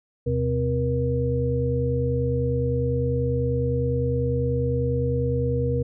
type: tone cluster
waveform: sine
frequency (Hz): 78.5 / 128.5 / 257.7 / 475.5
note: D#2 / C3 / C4 / A#4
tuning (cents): +16 / -31 / -26 / +34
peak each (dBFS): -28 / -24 / -31 / -25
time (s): 0.26-5.83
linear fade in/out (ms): 10
effects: none